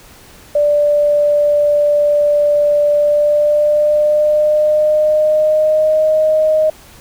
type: tone with pitch glide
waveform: sine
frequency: 587.3 to 622.2 Hz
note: D5 to D#5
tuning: 0 to 0 cents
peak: -9 dBFS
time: 0.55-6.7 s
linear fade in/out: 5 ms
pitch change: +100 cents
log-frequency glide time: 2.91-6.04 s
effects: pink hiss -41 dBFS RMS until 7 s